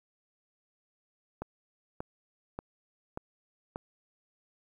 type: click train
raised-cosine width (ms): 1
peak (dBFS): -22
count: 5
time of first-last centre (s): 1.42-3.759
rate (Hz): 1.71
effects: 10-bit